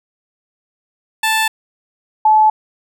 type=tone pair in turn; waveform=15% pulse / sine; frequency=880 / 863.4 Hz; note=A5 / A5; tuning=0 / -33 cents; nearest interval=unison; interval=33 cents; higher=first; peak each=-7 dBFS; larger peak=neither; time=1.23-1.48 / 2.25-2.5 s; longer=neither; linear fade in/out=5 ms; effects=none